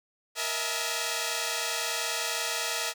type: tone cluster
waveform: 5% pulse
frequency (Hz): 469.9 / 633 / 663 / 857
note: A#4 / D#5 / E5 / A5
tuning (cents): +14 / +30 / +10 / -46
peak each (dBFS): -23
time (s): 0.35-2.94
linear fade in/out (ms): 50
effects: none